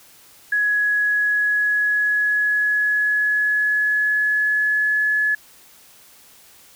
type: tone with pitch glide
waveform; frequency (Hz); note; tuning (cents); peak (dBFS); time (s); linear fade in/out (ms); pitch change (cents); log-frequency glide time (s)
sine; 1677 to 1706.3; G#6 to G#6; +16 to +46; -16; 0.52-5.35; 5; +30; 0.9-5.01
effects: white hiss -49 dBFS RMS until 6.75 s